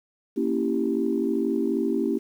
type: chord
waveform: sine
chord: A# diminished seventh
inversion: none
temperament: equal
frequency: 233.1 / 277.2 / 329.6 / 392 Hz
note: A#3 / C#4 / E4 / G4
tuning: 0 / 0 / 0 / 0 cents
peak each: -27 dBFS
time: 0.36-2.19 s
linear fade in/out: 20 ms
effects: tanh soft clip ceiling -11 dBFS + 9-bit